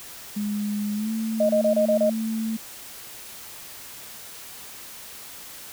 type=tone with pitch glide; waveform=sine; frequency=207.5 to 222.4 Hz; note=G#3 to A3; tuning=-1 to +19 cents; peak=-24 dBFS; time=0.36-2.57 s; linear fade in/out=10 ms; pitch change=+120 cents; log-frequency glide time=0.94-1.11 s
type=tone bursts; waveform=sine; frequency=619 Hz; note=D#5; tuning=9 cents flat; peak=-17 dBFS; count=6; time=1.4-2.098 s; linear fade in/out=5 ms; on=93 ms; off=28 ms
effects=white hiss -41 dBFS RMS until 5.72 s